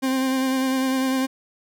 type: tone with vibrato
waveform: 40% pulse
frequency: 262.7 Hz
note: C4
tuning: 7 cents sharp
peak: -19 dBFS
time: 0.02-1.27 s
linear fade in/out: 20 ms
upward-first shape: sine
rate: 10 Hz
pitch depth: 23 cents each way
effects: none